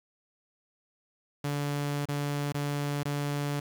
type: tone with dropouts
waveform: sawtooth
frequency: 144.3 Hz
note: D3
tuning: 30 cents flat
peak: -25 dBFS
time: 1.44-3.6 s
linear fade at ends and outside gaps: 5 ms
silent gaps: 2.055-2.086 / 2.524-2.544 / 3.032-3.053 s
effects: 9-bit